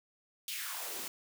white noise with high-pass filter sweep, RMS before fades -40 dBFS, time 0.48-1.08 s, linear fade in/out 2 ms, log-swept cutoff 3300 to 200 Hz, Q 2.6, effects none

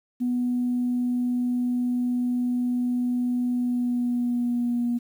sine tone with pitch glide, 246.2 to 239.7 Hz, B3 to A#3, -5 to +48 cents, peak -21 dBFS, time 0.2-4.99 s, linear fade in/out 20 ms, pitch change -47 cents, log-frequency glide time 3.51-4.87 s, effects tanh soft clip ceiling -17 dBFS + 9-bit

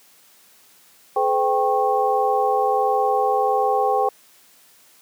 sine tone cluster, 426.6 / 508 / 786 / 1093 Hz, G#4 / B4 / G5 / C#6, +46 / +49 / +4 / -25 cents, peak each -23 / -23 / -19 / -26 dBFS, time 1.16-4.09 s, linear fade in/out 5 ms, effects white hiss -53 dBFS RMS until 5.01 s + high-pass 150 Hz 12 dB/octave

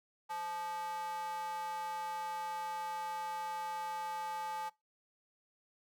square tone with high-pass filter, 173.6 Hz, F3, 10 cents flat, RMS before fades -40 dBFS, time 0.29-4.7 s, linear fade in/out 20 ms, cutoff 930 Hz, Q 8.9, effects noise-tail reverb RT60 0.2 s tail -21 dB re dry

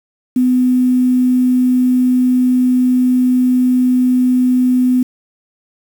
sine tone with quantisation, 251.7 Hz, B3, 33 cents sharp, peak -9 dBFS, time 0.36-5.03 s, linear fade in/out 5 ms, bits 6, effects none

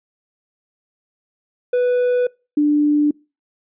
triangle / sine tone pair in turn, 493.9 / 295.6 Hz, B4 / D4, 0 / +11 cents, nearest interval major sixth, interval 889 cents, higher first, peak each -12 dBFS, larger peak neither, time 1.73-2.27 / 2.57-3.11 s, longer neither, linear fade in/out 5 ms, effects noise-tail reverb RT60 0.3 s tail -25 dB re dry + resampled to 8000 Hz

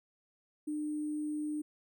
sine tone with sample-and-hold, 301.2 Hz, D4, 44 cents sharp, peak -33 dBFS, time 0.67-1.62 s, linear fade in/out 10 ms, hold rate 8820 Hz, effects none

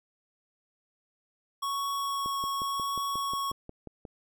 square tone with vibrato, 1108.7 Hz, C#6, in tune, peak -30 dBFS, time 1.62-3.52 s, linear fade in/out 10 ms, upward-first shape triangle, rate 0.89 Hz, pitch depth 10 cents each way
click train, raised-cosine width 2 ms, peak -28 dBFS, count 11, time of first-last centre 2.26-4.052 s, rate 5.58 Hz
effects none

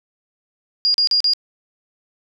sine tone bursts, 4838 Hz, D#8, 49 cents flat, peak -13 dBFS, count 4, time 0.85-1.335 s, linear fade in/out 0 ms, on 92 ms, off 39 ms, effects none

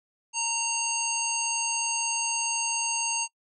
harmonic tone with a mistuned harmonic, 921 Hz, A#5, 21 cents flat, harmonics 1 / 3 / 5 / 7 / 9, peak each -33 / -31 / -36 / -30 / -34 dBFS, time 0.33-3.28 s, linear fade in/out 50 ms, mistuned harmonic 9, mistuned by -25 cents, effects noise-tail reverb RT60 0.1 s tail -23 dB re dry

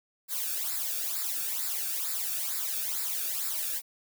blue noise with flanger, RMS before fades -32 dBFS, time 0.28-3.82 s, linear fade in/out 50 ms, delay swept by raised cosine 0.32 to 1.01 ms, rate 2.2 Hz, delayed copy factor -0.8, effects none

